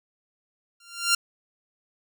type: tone with exponential growth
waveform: 10% pulse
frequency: 1388 Hz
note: F6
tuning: 11 cents flat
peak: -8 dBFS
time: 0.8-1.15 s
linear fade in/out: 5 ms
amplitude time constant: 75 ms
effects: none